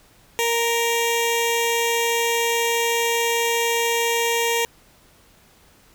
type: tone with notch filter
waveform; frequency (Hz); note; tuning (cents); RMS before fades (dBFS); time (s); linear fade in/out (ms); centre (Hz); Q
10% pulse; 466.2; A#4; 0; -21; 0.39-4.65; 0; 1400; 1.5
effects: pink hiss -54 dBFS RMS until 5.94 s